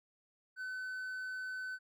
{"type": "tone", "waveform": "triangle", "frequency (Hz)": 1514, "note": "F#6", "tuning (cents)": 39, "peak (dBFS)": -37, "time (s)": [0.56, 1.79], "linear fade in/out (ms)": 50, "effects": []}